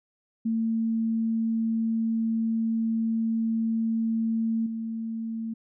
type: tone with level steps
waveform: sine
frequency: 225.4 Hz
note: A3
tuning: 42 cents sharp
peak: -23 / -29 dBFS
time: 0.45-5.54 s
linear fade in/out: 10 ms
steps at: 4.66 s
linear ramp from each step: 5 ms
effects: none